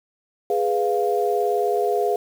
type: chord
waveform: sine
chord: F diminished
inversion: first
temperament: equal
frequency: 415.3 / 493.9 / 698.5 Hz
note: Ab4 / Cb5 / F5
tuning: 0 / 0 / 0 cents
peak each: -21 / -25 / -23 dBFS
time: 0.5-2.16 s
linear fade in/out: 2 ms
effects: 7-bit